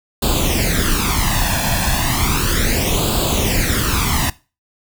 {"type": "noise with flanger", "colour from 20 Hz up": "pink", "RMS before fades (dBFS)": -17, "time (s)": [0.22, 4.3], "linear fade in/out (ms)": 5, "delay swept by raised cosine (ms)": [0.25, 1.2], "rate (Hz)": 0.34, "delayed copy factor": 0.75, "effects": ["noise-tail reverb RT60 0.3 s tail -19 dB re dry"]}